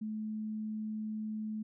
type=tone; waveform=sine; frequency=215.8 Hz; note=A3; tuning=33 cents flat; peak=-35 dBFS; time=0.01-1.63 s; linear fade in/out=10 ms; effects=none